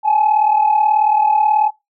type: tone pair together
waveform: sine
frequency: 820.6 / 859 Hz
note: G#5 / A5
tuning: -21 / -42 cents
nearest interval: minor second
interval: 79 cents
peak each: -15 / -11 dBFS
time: 0.03-1.71 s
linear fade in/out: 50 ms
effects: noise-tail reverb RT60 0.2 s tail -25 dB re dry + tanh soft clip ceiling -6 dBFS